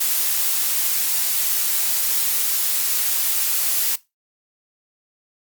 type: noise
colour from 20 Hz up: blue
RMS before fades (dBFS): -20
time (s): 0-3.96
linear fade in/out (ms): 10
effects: noise-tail reverb RT60 0.2 s tail -18 dB re dry + Opus 48 kbps